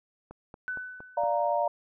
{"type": "click train", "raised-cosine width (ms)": 1, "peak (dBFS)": -30, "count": 5, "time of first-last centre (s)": [0.31, 1.236], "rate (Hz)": 4.32}
{"type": "tone with exponential decay", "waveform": "sine", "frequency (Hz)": 1500, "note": "F#6", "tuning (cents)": 23, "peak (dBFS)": -29, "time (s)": [0.68, 1.56], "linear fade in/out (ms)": 0, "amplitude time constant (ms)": 190}
{"type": "chord", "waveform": "sine", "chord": "Bb major", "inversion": "first", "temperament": "equal", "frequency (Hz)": [587.3, 698.5, 932.3], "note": ["D5", "F5", "Bb5"], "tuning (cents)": [0, 0, 0], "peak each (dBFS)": [-28, -28, -29], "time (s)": [1.17, 1.68], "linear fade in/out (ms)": 5}
{"effects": []}